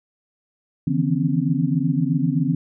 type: tone cluster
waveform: sine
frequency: 144 / 159.4 / 167.3 / 249.6 / 272.8 Hz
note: D3 / D#3 / E3 / B3 / C#4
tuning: -34 / +42 / +26 / +19 / -28 cents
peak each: -24 dBFS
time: 0.87-2.55 s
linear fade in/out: 5 ms
effects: none